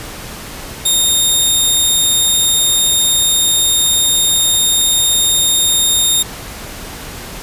15% pulse tone, 3686 Hz, A#7, 20 cents flat, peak -3 dBFS, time 0.85-6.23 s, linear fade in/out 10 ms, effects pink hiss -29 dBFS RMS until 7.42 s + resampled to 32000 Hz

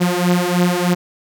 sawtooth beating tone pair, 176 / 179.2 Hz, F3 / F3, +14 / +45 cents, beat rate 3.2 Hz, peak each -13 dBFS, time 0-0.95 s, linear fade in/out 20 ms, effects none

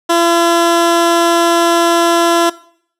15% pulse tone, 339.2 Hz, E4, 50 cents sharp, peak -3 dBFS, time 0.09-2.5 s, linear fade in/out 10 ms, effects noise-tail reverb RT60 0.6 s tail -19 dB re dry + low-pass 12000 Hz 12 dB/octave

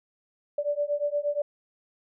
sine beating tone pair, 579 / 587.5 Hz, D5 / D5, -25 / +1 cents, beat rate 8.5 Hz, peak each -28 / -28 dBFS, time 0.58-1.42 s, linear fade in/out 5 ms, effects none

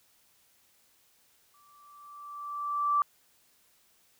sine tone with exponential growth, 1166 Hz, D6, 13 cents flat, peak -21 dBFS, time 1.54-3.02 s, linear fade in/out 1 ms, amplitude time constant 320 ms, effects white hiss -66 dBFS RMS until 4.19 s

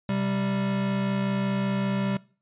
square tone pair together, 130.81 / 195.99 Hz, C3 / G3, 0 / 0 cents, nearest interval perfect fifth, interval 700 cents, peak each -31 / -26 dBFS, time 0.09-2.17 s, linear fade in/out 2 ms, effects noise-tail reverb RT60 0.4 s tail -22 dB re dry + resampled to 8000 Hz

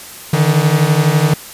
45% pulse beating tone pair, 146.83 / 158.83 Hz, D3 / D#3, 0 / +36 cents, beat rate 12 Hz, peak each -13 dBFS, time 0.33-1.34 s, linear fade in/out 5 ms, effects white hiss -33 dBFS RMS until 1.53 s + resampled to 32000 Hz

